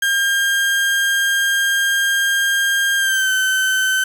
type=tone with pitch glide; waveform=35% pulse; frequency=1606 to 1532.6 Hz; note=G6 to G6; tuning=+41 to -40 cents; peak=-13 dBFS; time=0.02-4.04 s; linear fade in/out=5 ms; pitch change=-81 cents; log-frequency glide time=2.97-3.31 s; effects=7-bit